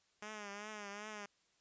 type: tone with vibrato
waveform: 5% pulse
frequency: 207.7 Hz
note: G#3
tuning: in tune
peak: -34 dBFS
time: 0.22-1.26 s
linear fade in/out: 5 ms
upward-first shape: triangle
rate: 2.6 Hz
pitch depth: 78 cents each way
effects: white hiss -75 dBFS RMS until 1.6 s + resampled to 16000 Hz